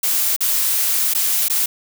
blue noise with dropouts, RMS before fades -18 dBFS, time 0.03-1.66 s, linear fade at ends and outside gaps 5 ms, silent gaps 0.364-0.406 / 1.137-1.148 / 1.484-1.498 s, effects none

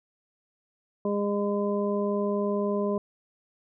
harmonic tone, 203.7 Hz, G#3, 33 cents flat, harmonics 1 / 2 / 3 / 5, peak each -28 / -28 / -31 / -36 dBFS, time 1.05-2.98 s, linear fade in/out 2 ms, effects none

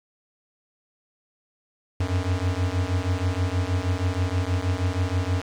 square beating tone pair, 88.4 / 94.7 Hz, F2 / F#2, +22 / +41 cents, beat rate 6.3 Hz, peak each -26 dBFS, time 2-5.42 s, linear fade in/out 5 ms, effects low-pass 7000 Hz 12 dB/octave + 8-bit

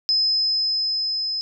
sine tone with level ramp, 5100 Hz, D#8, 42 cents sharp, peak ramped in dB -16 to -23 dBFS, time 0.09-1.41 s, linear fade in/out 0 ms, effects none

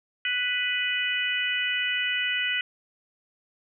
harmonic tone with a mistuned harmonic, 494.4 Hz, B4, 2 cents sharp, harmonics 3 / 4 / 5 / 6, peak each -31 / -29 / -30 / -29 dBFS, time 0.25-2.61 s, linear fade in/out 2 ms, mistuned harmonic 5, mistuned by +15 cents, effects none

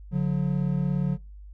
triangle tone pair together, 143.5 / 180.8 Hz, D3 / F#3, -40 / -40 cents, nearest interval major third, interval 400 cents, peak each -23 dBFS, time 0.11-1.18 s, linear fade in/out 50 ms, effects noise-tail reverb RT60 0.3 s tail -26 dB re dry + added 50 Hz sine -41 dBFS peak until 1.53 s

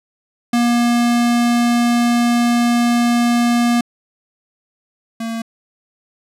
square tone pair in turn, 238.3 / 227.7 Hz, A#3 / A#3, +38 / -40 cents, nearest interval minor second, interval 78 cents, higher first, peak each -13 / -22 dBFS, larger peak first, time 0.53-3.81 / 5.2-5.42 s, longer first, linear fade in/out 5 ms, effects low-pass 12000 Hz 12 dB/octave

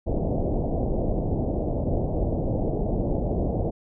pink low-pass noise, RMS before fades -25 dBFS, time 0.06-3.71 s, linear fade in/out 20 ms, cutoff 720 Hz, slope 48 dB/octave, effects none

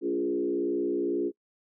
sine tone with frequency modulation, 348.5 Hz, F4, 4 cents flat, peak -25 dBFS, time 0.01-1.32 s, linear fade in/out 50 ms, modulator 62.1 Hz, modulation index 1.2, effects noise-tail reverb RT60 0.1 s tail -26 dB re dry

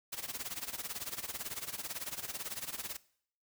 white noise with tremolo, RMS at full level -38 dBFS, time 0.12-2.97 s, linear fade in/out 10 ms, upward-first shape sine, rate 18 Hz, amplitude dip 85%, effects noise-tail reverb RT60 0.6 s tail -20 dB re dry

